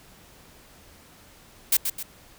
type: noise with echo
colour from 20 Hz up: blue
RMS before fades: -19 dBFS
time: 1.72-1.77 s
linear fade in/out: 5 ms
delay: 130 ms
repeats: 2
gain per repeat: -7 dB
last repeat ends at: 2.03 s
effects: pink hiss -52 dBFS RMS until 2.38 s